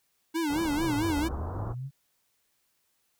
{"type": "tone with vibrato", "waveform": "square", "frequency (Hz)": 309.5, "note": "D#4", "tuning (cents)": -9, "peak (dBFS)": -27, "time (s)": [0.34, 1.29], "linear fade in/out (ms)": 20, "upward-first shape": "sine", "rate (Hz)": 4.5, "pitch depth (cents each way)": 140}
{"type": "low-pass noise", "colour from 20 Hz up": "pink", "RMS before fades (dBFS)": -37, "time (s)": [0.48, 1.75], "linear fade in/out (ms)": 50, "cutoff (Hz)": 1300, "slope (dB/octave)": 48}
{"type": "clicks", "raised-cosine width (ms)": 1, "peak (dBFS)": -30, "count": 4, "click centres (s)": [0.504, 0.557, 0.669, 0.768]}
{"type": "linear two-way sweep", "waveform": "sine", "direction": "down then up", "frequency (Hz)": [142.2, 59.9, 142.2], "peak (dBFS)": -33, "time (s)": [0.81, 1.91], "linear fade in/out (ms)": 50, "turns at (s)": 1.27}
{"effects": ["white hiss -73 dBFS RMS until 3.19 s"]}